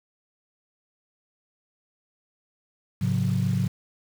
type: tone cluster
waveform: sine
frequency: 106.7 / 135.2 / 181 Hz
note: G#2 / C#3 / F#3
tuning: +47 / -43 / -38 cents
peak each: -25 dBFS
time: 3.01-3.68 s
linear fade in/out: 10 ms
effects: tanh soft clip ceiling -14 dBFS + 7-bit